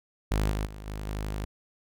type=tone with level steps; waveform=sawtooth; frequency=51.8 Hz; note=G#1; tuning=4 cents flat; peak=-20 / -24 / -36 / -30 / -27 dBFS; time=0.31-1.45 s; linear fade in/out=5 ms; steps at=0.51 / 0.66 / 0.86 / 1.07 s; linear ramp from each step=5 ms; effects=none